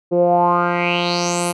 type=tone with low-pass filter sweep; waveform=10% pulse; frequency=174.61 Hz; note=F3; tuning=in tune; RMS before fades=-17 dBFS; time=0.11-1.53 s; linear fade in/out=20 ms; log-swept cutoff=420 to 11000 Hz; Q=5.1; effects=none